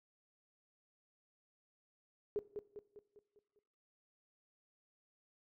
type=tone with echo; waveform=sine; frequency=415.9 Hz; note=G#4; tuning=2 cents sharp; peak=-33 dBFS; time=2.36-2.39 s; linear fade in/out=0 ms; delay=200 ms; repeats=6; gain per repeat=-6 dB; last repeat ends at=3.59 s; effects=noise-tail reverb RT60 0.7 s tail -19 dB re dry